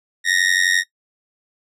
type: tone with amplitude modulation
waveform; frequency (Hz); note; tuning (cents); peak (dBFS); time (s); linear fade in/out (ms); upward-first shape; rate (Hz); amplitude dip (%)
sawtooth; 1864.7; A#6; 0; -8; 0.24-0.84; 50; sine; 91.7; 90
effects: noise-tail reverb RT60 0.1 s tail -18 dB re dry + low-pass 9000 Hz 12 dB/octave